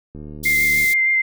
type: click train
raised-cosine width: 3 ms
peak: -23 dBFS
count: 53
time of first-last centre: 0.15-0.842 s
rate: 75.1 Hz
type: band-stop noise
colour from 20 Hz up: white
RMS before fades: -27 dBFS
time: 0.43-0.94 s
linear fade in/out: 10 ms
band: 410 to 3300 Hz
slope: 96 dB/octave
type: tone with vibrato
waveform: sine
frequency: 2093 Hz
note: C7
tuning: in tune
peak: -14 dBFS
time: 0.45-1.22 s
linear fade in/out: 10 ms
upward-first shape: sine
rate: 6.5 Hz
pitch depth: 14 cents each way
effects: none